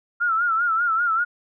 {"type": "tone with vibrato", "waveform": "sine", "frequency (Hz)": 1371, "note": "F6", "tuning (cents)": -32, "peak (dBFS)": -18, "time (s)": [0.2, 1.25], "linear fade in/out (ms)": 20, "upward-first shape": "sine", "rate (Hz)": 5.1, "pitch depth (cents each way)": 90, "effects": []}